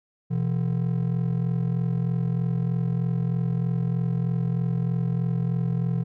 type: ring-modulated tone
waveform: triangle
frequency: 146.83 Hz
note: D3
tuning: in tune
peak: -17 dBFS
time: 0.3-6.04 s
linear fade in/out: 20 ms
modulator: 21.6 Hz
effects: none